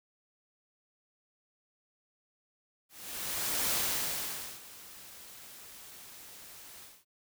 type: noise with ADSR envelope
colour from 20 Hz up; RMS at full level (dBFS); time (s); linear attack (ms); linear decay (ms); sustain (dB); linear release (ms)
white; -30; 2.89-7.05; 820; 890; -20; 230
effects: none